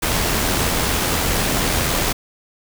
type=noise with amplitude modulation; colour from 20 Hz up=pink; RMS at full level=-18 dBFS; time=0.02-2.13 s; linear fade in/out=10 ms; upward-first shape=sine; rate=84 Hz; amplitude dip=30%; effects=none